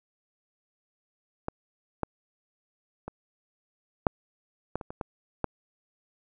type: clicks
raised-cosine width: 1 ms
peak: -16 / -13 / -22 / -6 / -15 / -24 / -24 / -18 / -12 dBFS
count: 9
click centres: 1.484 / 2.033 / 3.08 / 4.068 / 4.756 / 4.812 / 4.905 / 5.012 / 5.443 s
effects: none